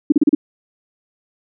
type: tone bursts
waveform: sine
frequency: 294.6 Hz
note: D4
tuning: 6 cents sharp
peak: -7 dBFS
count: 5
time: 0.1-0.35 s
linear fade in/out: 5 ms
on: 22 ms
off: 35 ms
effects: none